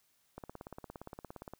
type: click train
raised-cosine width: 1 ms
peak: -30 dBFS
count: 21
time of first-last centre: 0.38-1.536 s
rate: 17.3 Hz
effects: white hiss -73 dBFS RMS until 1.59 s